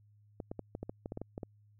clicks, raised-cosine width 2 ms, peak -26 dBFS, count 12, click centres 0.402 / 0.515 / 0.593 / 0.751 / 0.83 / 0.895 / 1.059 / 1.121 / 1.174 / 1.216 / 1.379 / 1.432 s, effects added 104 Hz sine -61 dBFS peak until 1.79 s

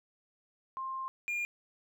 sine / triangle tone pair in turn, 1057 / 2412 Hz, C6 / D7, +17 / +46 cents, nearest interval octave + major second, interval 1429 cents, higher second, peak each -35 / -30 dBFS, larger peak second, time 0.77-1.08 / 1.28-1.45 s, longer first, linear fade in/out 0 ms, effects none

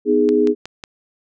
sine chord, G# minor, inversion first, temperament just, 249.2 / 311.5 / 415.3 Hz, B3 / D#4 / G#4, +16 / +2 / 0 cents, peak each -19 / -18 / -14 dBFS, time 0.05-0.55 s, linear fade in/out 50 ms
click train, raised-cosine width 0.2 ms, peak -14 dBFS, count 4, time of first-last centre 0.29-0.838 s, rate 5.47 Hz
effects none

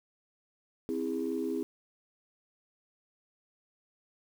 sine chord, C augmented, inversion none, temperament just, 261.6 / 327 / 408.8 Hz, C4 / E4 / G#4, 0 / -14 / -27 cents, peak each -34 dBFS, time 0.89-1.63 s, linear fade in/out 0 ms, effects tanh soft clip ceiling -22 dBFS + 9-bit

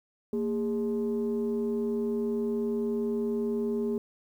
sine tone pair together, 230 / 409.8 Hz, A#3 / G#4, -23 / -23 cents, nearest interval minor seventh, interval 1000 cents, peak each -28 dBFS, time 0.33-3.98 s, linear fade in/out 2 ms, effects tanh soft clip ceiling -22 dBFS + 10-bit

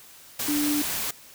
sine tone in noise, 293.7 Hz, D4, in tune, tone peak -23 dBFS, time 0.48-0.82 s, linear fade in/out 5 ms, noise white, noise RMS -29 dBFS, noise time 0.39-1.11 s, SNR +3 dB, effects white hiss -49 dBFS RMS until 1.34 s

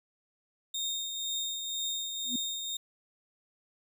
30% pulse tone with tremolo, 3681 Hz, A#7, 23 cents flat, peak -28 dBFS, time 0.74-2.77 s, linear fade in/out 5 ms, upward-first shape triangle, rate 2 Hz, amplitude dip 45%
sine tone with exponential growth, 246.4 Hz, B3, 4 cents flat, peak -28 dBFS, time 2.24-2.36 s, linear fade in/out 5 ms, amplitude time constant 26 ms
effects none

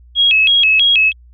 sine tone with vibrato, 2916 Hz, F#7, 26 cents flat, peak -8 dBFS, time 0.15-1.13 s, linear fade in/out 50 ms, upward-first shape square, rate 3.1 Hz, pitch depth 210 cents each way, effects added 60 Hz sine -40 dBFS peak until 1.33 s

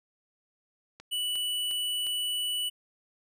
click train, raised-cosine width 0.2 ms, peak -28 dBFS, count 4, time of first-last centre 1-2.068 s, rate 2.81 Hz
square tone, 2960 Hz, F#7, in tune, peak -29 dBFS, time 1.11-2.7 s, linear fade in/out 20 ms
effects none

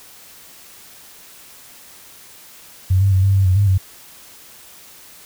sine tone with pitch steps, 93.4 / 98.3 / 94.2 / 97.8 / 96.8 / 92.1 / 101.2 / 94.5 Hz, F#2 / G2 / F#2 / G2 / G2 / F#2 / G#2 / F#2, +17 / +5 / +32 / -4 / -21 / -7 / -44 / +37 cents, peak -11 dBFS, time 2.9-3.78 s, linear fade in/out 10 ms, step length 110 ms, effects white hiss -43 dBFS RMS until 5.25 s

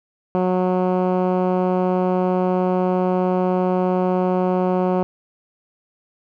10% pulse tone with low-pass filter, 183.1 Hz, F#3, 18 cents flat, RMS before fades -19 dBFS, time 0.35-5.03 s, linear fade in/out 0 ms, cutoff 810 Hz, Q 0.6, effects none

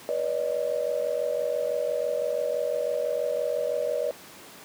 sine tone cluster, 486.5 / 570 / 616 Hz, B4 / C#5 / D#5, -26 / +48 / -17 cents, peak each -29 dBFS, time 0.09-4.11 s, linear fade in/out 0 ms, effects pink hiss -46 dBFS RMS until 4.64 s + high-pass 200 Hz 12 dB/octave

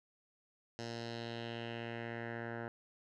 10% pulse tone with low-pass filter sweep, 116.54 Hz, A#2, in tune, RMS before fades -43 dBFS, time 0.79-2.68 s, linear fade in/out 0 ms, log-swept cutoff 5500 to 1400 Hz, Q 2.6, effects none

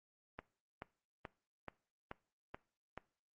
click train, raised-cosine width 0.5 ms, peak -29 dBFS, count 7, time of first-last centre 0.39-2.976 s, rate 2.32 Hz, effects noise-tail reverb RT60 0.4 s tail -21 dB re dry + Opus 32 kbps

